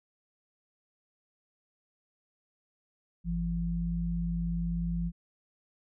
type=tone pair together; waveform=sine; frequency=51.11 / 170 Hz; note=G#1 / F3; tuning=-27 / -46 cents; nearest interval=octave + major sixth; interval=2081 cents; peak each=-33 / -30 dBFS; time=3.24-5.12 s; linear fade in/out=50 ms; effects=none